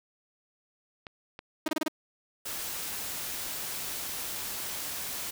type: clicks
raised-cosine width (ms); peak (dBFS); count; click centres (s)
0.3; -25; 3; 1.068 / 1.391 / 1.689
type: tone bursts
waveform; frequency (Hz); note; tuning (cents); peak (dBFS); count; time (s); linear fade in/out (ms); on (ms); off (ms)
sawtooth; 312.3; D#4; +7; -22; 5; 1.66-1.882; 5; 22; 28
type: noise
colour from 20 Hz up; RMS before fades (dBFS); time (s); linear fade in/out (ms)
white; -36; 2.45-5.31; 10
effects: none